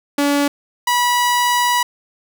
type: tone pair in turn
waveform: sawtooth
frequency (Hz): 285.8 / 974.7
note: D4 / B5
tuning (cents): -47 / -23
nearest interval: octave + major sixth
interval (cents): 2124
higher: second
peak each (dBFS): -10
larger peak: neither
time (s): 0.18-0.48 / 0.87-1.83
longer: second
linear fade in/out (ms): 5
effects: none